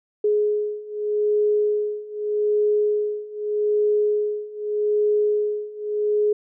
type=beating tone pair; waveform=sine; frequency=418.9 / 419.72 Hz; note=G#4 / G#4; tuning=+15 / +18 cents; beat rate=0.82 Hz; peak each=-23 / -21 dBFS; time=0.24-6.33 s; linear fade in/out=5 ms; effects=none